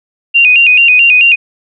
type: tone with vibrato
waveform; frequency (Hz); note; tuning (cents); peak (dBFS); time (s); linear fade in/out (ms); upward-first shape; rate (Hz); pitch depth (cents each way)
sine; 2627; E7; -7; -3; 0.34-1.36; 20; square; 4.6; 92
effects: none